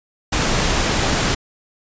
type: noise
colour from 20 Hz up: pink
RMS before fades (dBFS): -18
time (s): 0.32-1.35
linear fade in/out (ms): 10
effects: resampled to 16000 Hz